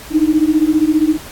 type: beating tone pair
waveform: sine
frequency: 302.5 / 317.5 Hz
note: D#4 / D#4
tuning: -49 / +35 cents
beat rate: 15 Hz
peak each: -13 dBFS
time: 0.1-1.18 s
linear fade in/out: 50 ms
effects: pink hiss -34 dBFS RMS until 1.31 s + AAC 64 kbps